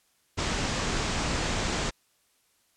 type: low-pass noise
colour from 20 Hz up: pink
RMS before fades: -29 dBFS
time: 0.37-1.91 s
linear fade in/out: 20 ms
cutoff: 7900 Hz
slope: 48 dB/octave
effects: white hiss -68 dBFS RMS until 2.76 s + low-pass 12000 Hz 12 dB/octave